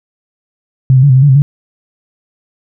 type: tone with pitch steps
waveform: sine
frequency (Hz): 131.5 / 129.3 / 143.1 / 128.8 / 131.9 / 145 / 131.7 / 143.8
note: C3 / C3 / D3 / C3 / C3 / D3 / C3 / D3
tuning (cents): +9 / -20 / -45 / -27 / +14 / -22 / +12 / -36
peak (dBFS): -3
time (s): 0.9-1.42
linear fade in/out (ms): 0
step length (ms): 65
effects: none